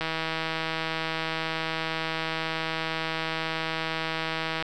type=click train; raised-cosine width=0.3 ms; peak=-13 dBFS; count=744; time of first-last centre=0.01-4.625 s; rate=161 Hz; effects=none